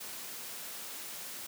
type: noise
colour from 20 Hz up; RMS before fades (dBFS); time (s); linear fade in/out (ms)
white; -43; 0-1.47; 10
effects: high-pass 150 Hz 12 dB/octave